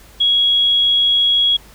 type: tone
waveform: sine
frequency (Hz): 3322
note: G#7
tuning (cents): 0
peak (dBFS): -11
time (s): 0.2-1.57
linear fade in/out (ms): 10
effects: added 50 Hz sine -44 dBFS peak until 1.74 s + pink hiss -45 dBFS RMS until 1.74 s